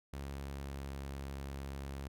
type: tone with pitch glide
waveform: sawtooth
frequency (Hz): 69.3 to 68.7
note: C#2 to C#2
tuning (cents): 0 to -15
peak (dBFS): -37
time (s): 0.13-2.08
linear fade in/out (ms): 5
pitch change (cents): -15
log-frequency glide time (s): 0.37-0.97
effects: none